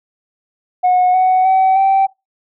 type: tone with pitch steps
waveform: sine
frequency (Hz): 729 / 744.3 / 760 / 775.9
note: F#5 / F#5 / F#5 / G5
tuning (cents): -26 / +10 / +46 / -18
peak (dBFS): -7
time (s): 0.83-2.07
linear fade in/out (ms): 20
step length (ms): 310
effects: noise-tail reverb RT60 0.2 s tail -19 dB re dry + tanh soft clip ceiling -7 dBFS